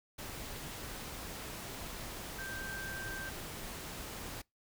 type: tone in noise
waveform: sine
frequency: 1568 Hz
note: G6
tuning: in tune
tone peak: -41 dBFS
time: 2.38-3.3 s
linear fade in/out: 10 ms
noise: pink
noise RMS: -44 dBFS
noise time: 0.18-4.42 s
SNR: 0 dB
effects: noise-tail reverb RT60 0.2 s tail -25 dB re dry